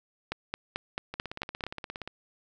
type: two click trains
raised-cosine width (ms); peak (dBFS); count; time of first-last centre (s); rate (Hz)
0.3; -21 / -15; 17 / 7; 1.14-2.076 / 0.32-1.639; 17.1 / 4.55
effects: none